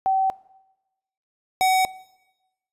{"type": "tone pair in turn", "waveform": ["sine", "square"], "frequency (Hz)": [767, 752.1], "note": ["G5", "F#5"], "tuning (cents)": [-38, 28], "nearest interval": "unison", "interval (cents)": 34, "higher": "first", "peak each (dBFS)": -17, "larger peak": "neither", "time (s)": [[0.06, 0.3], [1.61, 1.85]], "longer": "neither", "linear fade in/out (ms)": 0, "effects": ["noise-tail reverb RT60 1.0 s tail -21 dB re dry", "resampled to 32000 Hz"]}